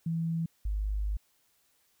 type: tone pair in turn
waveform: sine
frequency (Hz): 164.81 / 51.29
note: E3 / G#1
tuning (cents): 0 / -21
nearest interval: octave + minor sixth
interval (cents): 2021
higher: first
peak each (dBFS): -28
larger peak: neither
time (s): 0.06-0.46 / 0.65-1.17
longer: second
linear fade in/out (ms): 5
effects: white hiss -70 dBFS RMS until 2 s